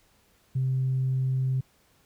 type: tone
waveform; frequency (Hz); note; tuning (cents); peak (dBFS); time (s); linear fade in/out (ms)
sine; 130.81; C3; 0; -22; 0.55-1.61; 10
effects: tanh soft clip ceiling -19 dBFS + pink hiss -64 dBFS RMS until 2.05 s